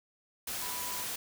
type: tone in noise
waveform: sine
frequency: 987.8 Hz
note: B5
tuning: in tune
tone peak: -43 dBFS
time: 0.62-1.03 s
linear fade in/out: 5 ms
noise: white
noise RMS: -37 dBFS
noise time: 0.47-1.16 s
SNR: -9 dB
effects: none